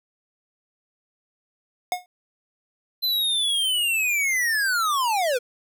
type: tone with exponential decay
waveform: square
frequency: 723 Hz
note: F#5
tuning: 40 cents flat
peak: -19 dBFS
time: 1.92-2.06 s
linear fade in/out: 1 ms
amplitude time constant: 29 ms
type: linear sweep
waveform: square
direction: down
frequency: 4084 to 462 Hz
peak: -21 dBFS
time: 3.02-5.39 s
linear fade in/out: 20 ms
effects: none